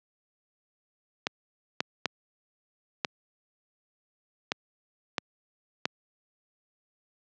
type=clicks; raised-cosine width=0.2 ms; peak=-8 dBFS; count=7; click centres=1.269 / 1.805 / 2.057 / 3.048 / 4.519 / 5.182 / 5.855 s; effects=high-pass 150 Hz 12 dB/octave + low-pass 5000 Hz 12 dB/octave

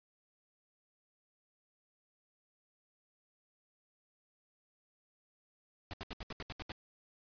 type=noise bursts; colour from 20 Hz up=pink; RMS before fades=-42 dBFS; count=9; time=5.91-6.719 s; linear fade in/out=0 ms; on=25 ms; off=73 ms; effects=resampled to 11025 Hz

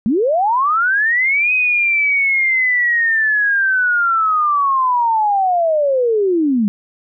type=linear two-way sweep; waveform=sine; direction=up then down; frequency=196 to 2529 to 196 Hz; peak=-12 dBFS; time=0.06-6.68 s; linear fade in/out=0 ms; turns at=1.53 s; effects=none

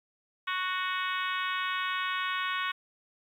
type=harmonic tone with a mistuned harmonic; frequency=370 Hz; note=F#4; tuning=in tune; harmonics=3 / 4 / 5 / 6 / 7 / 8 / 9 / 10; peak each=-33 / -35 / -37 / -39 / -40 / -41 / -42 / -43 dBFS; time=0.47-2.72 s; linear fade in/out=10 ms; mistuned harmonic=7; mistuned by=-16 cents; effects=10-bit

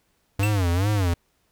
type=tone with vibrato; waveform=square; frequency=95.2 Hz; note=F#2; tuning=50 cents sharp; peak=-20 dBFS; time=0.39-1.14 s; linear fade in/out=5 ms; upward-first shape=sine; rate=2.4 Hz; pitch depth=190 cents each way
type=tone with exponential decay; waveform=square; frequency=2683 Hz; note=E7; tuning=30 cents sharp; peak=-23 dBFS; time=0.43-0.59 s; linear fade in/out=1 ms; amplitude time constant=34 ms
effects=pink hiss -68 dBFS RMS until 1.51 s

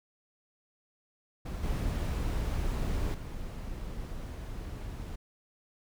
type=noise with level steps; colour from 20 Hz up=brown; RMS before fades=-36 / -31 / -39 dBFS; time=1.45-5.16 s; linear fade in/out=10 ms; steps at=1.63 / 3.14 s; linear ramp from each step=5 ms; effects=none

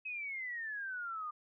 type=exponential sweep; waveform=sine; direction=down; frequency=2568 to 1200 Hz; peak=-38 dBFS; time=0.05-1.31 s; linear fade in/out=10 ms; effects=none

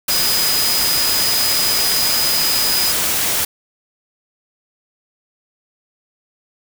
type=tone in noise; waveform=sine; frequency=4978 Hz; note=D#8; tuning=in tune; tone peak=-18 dBFS; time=0.1-2.92 s; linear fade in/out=5 ms; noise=white; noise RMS=-18 dBFS; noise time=0.08-3.45 s; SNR=-3 dB; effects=none

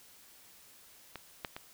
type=clicks; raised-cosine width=0.3 ms; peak=-25 / -19 / -25 dBFS; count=3; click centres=1.157 / 1.448 / 1.565 s; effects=white hiss -58 dBFS RMS until 1.73 s

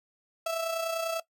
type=tone with amplitude modulation; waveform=35% pulse; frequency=659.3 Hz; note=E5; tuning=in tune; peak=-25 dBFS; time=0.46-1.2 s; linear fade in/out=5 ms; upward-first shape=sine; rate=30.1 Hz; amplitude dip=45%; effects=noise-tail reverb RT60 0.1 s tail -18 dB re dry

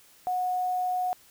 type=tone with quantisation; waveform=sine; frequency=731 Hz; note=F#5; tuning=21 cents flat; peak=-25 dBFS; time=0.27-1.13 s; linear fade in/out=0 ms; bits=8; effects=white hiss -57 dBFS RMS until 1.3 s

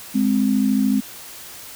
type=tone pair together; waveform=sine; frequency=207.9 / 261.6 Hz; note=G#3 / C4; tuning=+2 / 0 cents; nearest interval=major third; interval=398 cents; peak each=-18 dBFS; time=0.14-1.01 s; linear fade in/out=20 ms; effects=white hiss -38 dBFS RMS until 1.75 s

